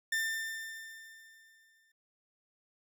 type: tone with exponential decay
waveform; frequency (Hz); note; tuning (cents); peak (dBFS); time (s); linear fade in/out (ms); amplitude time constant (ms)
40% pulse; 1793; A6; +32; -28; 0.12-1.92; 5; 390
effects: none